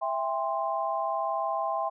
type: chord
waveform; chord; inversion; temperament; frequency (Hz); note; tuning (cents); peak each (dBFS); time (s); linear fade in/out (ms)
sine; C major; first; equal with one note detuned; 659.3 / 800.5 / 1046.5; E5 / G5 / C6; 0 / +36 / 0; -31; 0.01-1.9; 20
effects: none